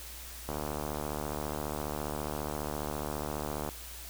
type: click train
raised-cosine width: 1 ms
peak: -21 dBFS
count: 240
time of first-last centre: 0.49-3.689 s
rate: 74.7 Hz
effects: added 60 Hz sine -47 dBFS peak until 4.09 s + white hiss -46 dBFS RMS until 4.09 s